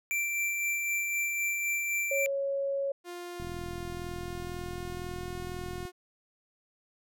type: tone with tremolo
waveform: square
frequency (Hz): 2349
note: D7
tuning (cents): 0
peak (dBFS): -28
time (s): 0.11-2.26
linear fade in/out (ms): 0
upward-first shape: sine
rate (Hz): 3.9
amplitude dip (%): 30
type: tone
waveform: sine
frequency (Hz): 553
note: C#5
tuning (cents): -4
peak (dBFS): -28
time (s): 2.11-2.92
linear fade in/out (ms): 5
type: tone with pitch glide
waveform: sawtooth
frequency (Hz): 351.6 to 360.9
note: F4 to F#4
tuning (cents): +12 to -43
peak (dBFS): -35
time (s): 3.04-5.92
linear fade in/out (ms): 50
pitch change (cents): +45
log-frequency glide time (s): 3.77-5.38
type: click train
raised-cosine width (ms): 5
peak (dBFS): -29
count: 104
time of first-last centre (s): 3.4-5.852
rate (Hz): 42
effects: none